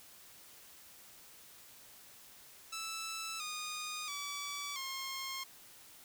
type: tone with pitch steps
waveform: 10% pulse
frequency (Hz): 1318.5 / 1230.2 / 1147.8 / 1071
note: E6 / D#6 / D6 / C6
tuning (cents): 0 / -20 / -40 / +40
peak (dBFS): -31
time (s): 2.72-5.44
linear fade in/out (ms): 10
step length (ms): 680
effects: white hiss -57 dBFS RMS until 6.04 s